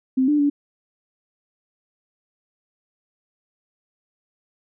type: tone with pitch steps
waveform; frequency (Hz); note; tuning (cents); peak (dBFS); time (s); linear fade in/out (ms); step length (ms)
sine; 260.9 / 296.1 / 287.5; C4 / D4 / D4; -5 / +14 / -37; -15; 0.17-0.5; 10; 110
effects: none